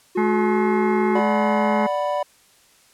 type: tone with pitch glide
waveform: triangle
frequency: 362.6 to 368.9 Hz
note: F#4 to F#4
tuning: -35 to -5 cents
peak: -18 dBFS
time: 0.15-1.2 s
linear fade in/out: 10 ms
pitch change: +30 cents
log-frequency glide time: 0.47-0.56 s
type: harmonic tone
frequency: 213.4 Hz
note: G#3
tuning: 47 cents sharp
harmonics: 1 / 2 / 4 / 5 / 6 / 7 / 8 / 9 / 10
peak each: -21 / -28 / -25 / -31 / -36 / -36 / -40 / -39 / -32 dBFS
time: 0.17-1.87 s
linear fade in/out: 10 ms
type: chord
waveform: triangle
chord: B minor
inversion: first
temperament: equal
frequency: 587.3 / 740 / 987.8 Hz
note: D5 / F#5 / B5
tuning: 0 / 0 / 0 cents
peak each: -21 / -25 / -24 dBFS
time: 1.15-2.23 s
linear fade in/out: 5 ms
effects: white hiss -55 dBFS RMS until 2.93 s + low-pass 11000 Hz 12 dB/octave